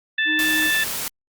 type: harmonic tone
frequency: 880 Hz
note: A5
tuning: in tune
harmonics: 2 / 3 / 4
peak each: -19 / -27 / -26 dBFS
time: 0.18-0.84 s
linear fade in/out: 5 ms
type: tone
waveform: triangle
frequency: 311.1 Hz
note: D#4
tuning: in tune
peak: -24 dBFS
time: 0.25-0.71 s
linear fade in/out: 50 ms
type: noise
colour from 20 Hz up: white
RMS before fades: -27 dBFS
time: 0.39-1.08 s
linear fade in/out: 0 ms
effects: Opus 48 kbps